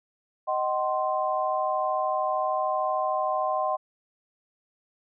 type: chord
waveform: sine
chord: C diminished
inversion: first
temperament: equal with one note detuned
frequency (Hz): 622.3 / 755.5 / 1046.5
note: Eb5 / Gb5 / C6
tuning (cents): 0 / +36 / 0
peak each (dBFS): -28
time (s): 0.47-3.77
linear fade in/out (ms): 20
effects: none